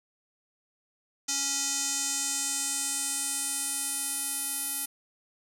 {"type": "tone with band-pass filter sweep", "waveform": "square", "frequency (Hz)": 278, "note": "C#4", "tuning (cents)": 5, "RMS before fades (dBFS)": -31, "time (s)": [1.28, 4.86], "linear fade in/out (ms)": 10, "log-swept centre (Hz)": [6500, 11000], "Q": 3.1, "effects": []}